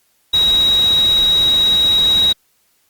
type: tone in noise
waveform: sine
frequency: 3821 Hz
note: A#7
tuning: 42 cents sharp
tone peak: -10 dBFS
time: 0.33-2.33 s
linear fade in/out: 10 ms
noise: pink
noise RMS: -28 dBFS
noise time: 0.33-2.33 s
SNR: +15 dB
effects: white hiss -60 dBFS RMS until 2.89 s + Opus 48 kbps